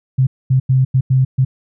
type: tone bursts at uneven times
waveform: sine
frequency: 130.81 Hz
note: C3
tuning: in tune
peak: -9 dBFS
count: 6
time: 0.18-0.27 / 0.5-0.6 / 0.69-0.85 / 0.94-1.01 / 1.1-1.25 / 1.38-1.45 s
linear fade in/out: 10 ms
effects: none